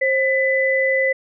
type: tone pair together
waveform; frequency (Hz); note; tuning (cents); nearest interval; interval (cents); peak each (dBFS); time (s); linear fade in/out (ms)
sine; 531.4 / 2000; C5 / B6; +27 / +21; octave + major seventh; 2294; -18; 0.01-1.13; 10
effects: none